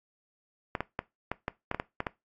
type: clicks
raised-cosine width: 0.5 ms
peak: -15 dBFS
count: 10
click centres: 0.752 / 0.806 / 0.991 / 1.316 / 1.481 / 1.714 / 1.746 / 1.799 / 2.004 / 2.068 s
effects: noise-tail reverb RT60 0.2 s tail -19 dB re dry + AAC 48 kbps